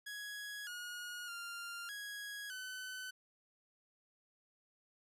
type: tone with pitch steps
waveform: sawtooth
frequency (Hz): 1669 / 1442 / 1395 / 1659 / 1512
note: G#6 / F#6 / F6 / G#6 / F#6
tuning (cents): +8 / -45 / -2 / -2 / +37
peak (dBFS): -40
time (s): 0.06-3.11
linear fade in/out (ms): 10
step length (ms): 610
effects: resampled to 32000 Hz